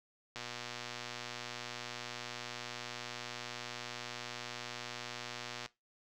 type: click train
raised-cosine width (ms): 0.2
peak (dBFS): -24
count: 637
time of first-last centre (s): 0.36-5.66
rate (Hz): 120
effects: noise-tail reverb RT60 0.2 s tail -18 dB re dry